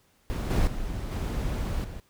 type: noise with level steps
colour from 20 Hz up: brown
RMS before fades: -29 / -23 / -33 / -29 / -38 dBFS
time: 0.3-2 s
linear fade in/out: 0 ms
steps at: 0.5 / 0.67 / 1.11 / 1.84 s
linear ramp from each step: 5 ms
effects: pink hiss -65 dBFS RMS until 2.09 s